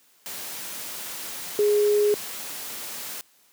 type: tone in noise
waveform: sine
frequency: 415.3 Hz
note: G#4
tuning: in tune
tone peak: -17 dBFS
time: 1.59-2.14 s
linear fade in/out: 0 ms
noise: white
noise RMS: -35 dBFS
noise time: 0.26-3.21 s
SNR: +15 dB
effects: white hiss -60 dBFS RMS until 3.52 s + high-pass 150 Hz 12 dB/octave